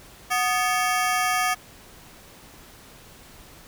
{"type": "ring-modulated tone", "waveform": "25% pulse", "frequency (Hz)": 987.8, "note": "B5", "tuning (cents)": 0, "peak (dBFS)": -14, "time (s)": [0.3, 1.55], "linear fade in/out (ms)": 20, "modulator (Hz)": 252, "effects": ["pink hiss -48 dBFS RMS until 3.67 s"]}